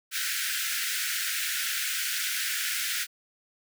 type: high-pass noise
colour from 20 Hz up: pink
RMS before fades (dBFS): -30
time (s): 0.11-3.07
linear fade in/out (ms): 50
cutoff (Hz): 1400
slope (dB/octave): 96
effects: none